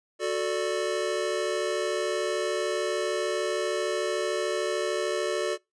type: chord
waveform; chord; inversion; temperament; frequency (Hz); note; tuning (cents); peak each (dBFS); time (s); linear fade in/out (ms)
square; D major; first; just; 367.1 / 440.5 / 587.3; F#4 / A4 / D5; -14 / +2 / 0; -31; 0.19-5.58; 50
effects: noise-tail reverb RT60 0.2 s tail -24 dB re dry + resampled to 22050 Hz